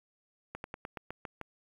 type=slowing click train; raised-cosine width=0.5 ms; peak=-24 dBFS; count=8; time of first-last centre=0.55-1.413 s; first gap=91 ms; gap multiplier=1.1; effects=9-bit